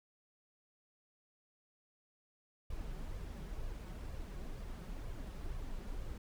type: noise with flanger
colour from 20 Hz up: brown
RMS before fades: -43 dBFS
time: 2.7-6.18 s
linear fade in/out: 5 ms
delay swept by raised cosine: 1.7 to 5.5 ms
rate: 2.1 Hz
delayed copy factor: +0.5
effects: none